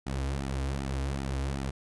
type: tone with flanger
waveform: sawtooth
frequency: 67.8 Hz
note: C#2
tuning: 38 cents flat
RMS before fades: -32 dBFS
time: 0.06-1.71 s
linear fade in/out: 10 ms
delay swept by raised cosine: 1.8 to 5.5 ms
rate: 2.6 Hz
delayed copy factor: -0.9
effects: resampled to 24000 Hz